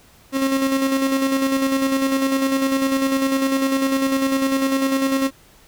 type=tone with tremolo; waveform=35% pulse; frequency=269.6 Hz; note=C#4; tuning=48 cents flat; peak=-14 dBFS; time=0.32-5.31 s; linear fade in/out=50 ms; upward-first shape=square; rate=10 Hz; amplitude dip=40%; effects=pink hiss -51 dBFS RMS until 5.67 s